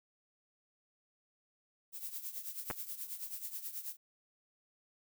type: noise with tremolo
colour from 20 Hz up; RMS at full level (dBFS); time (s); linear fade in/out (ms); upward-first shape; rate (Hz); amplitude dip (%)
violet; -40; 1.92-3.97; 50; triangle; 9.3; 80
type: clicks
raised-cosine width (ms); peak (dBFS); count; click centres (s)
0.5; -22; 2; 2.702 / 2.71
effects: none